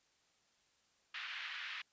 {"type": "band-pass noise", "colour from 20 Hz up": "pink", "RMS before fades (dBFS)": -45, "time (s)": [1.14, 1.82], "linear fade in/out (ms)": 5, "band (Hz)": [1500, 3400], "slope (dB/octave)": 24, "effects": ["white hiss -74 dBFS RMS until 1.92 s", "resampled to 16000 Hz"]}